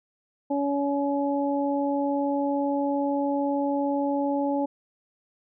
harmonic tone, 282.3 Hz, C#4, 32 cents sharp, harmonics 1 / 2 / 3, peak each -25 / -28 / -30 dBFS, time 0.5-4.66 s, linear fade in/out 10 ms, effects none

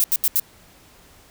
violet noise bursts, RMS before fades -18 dBFS, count 4, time 0-0.397 s, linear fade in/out 0 ms, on 40 ms, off 79 ms, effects pink hiss -51 dBFS RMS until 1.3 s

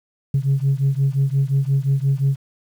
sine beating tone pair, 134.9 / 140.6 Hz, C#3 / C#3, -47 / +25 cents, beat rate 5.7 Hz, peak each -17 / -18 dBFS, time 0.34-2.36 s, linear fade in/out 5 ms, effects tanh soft clip ceiling -11 dBFS + 8-bit

